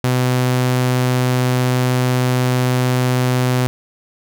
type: tone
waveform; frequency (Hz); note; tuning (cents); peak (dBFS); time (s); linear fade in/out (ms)
sawtooth; 126.3; B2; +39; -10; 0.04-3.67; 0
effects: none